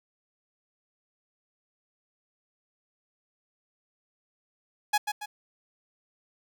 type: tone with echo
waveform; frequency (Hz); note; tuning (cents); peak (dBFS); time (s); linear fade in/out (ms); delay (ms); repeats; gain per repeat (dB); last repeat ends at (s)
sawtooth; 836; G#5; +11; -17; 4.93-4.98; 10; 140; 2; -7; 5.26
effects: none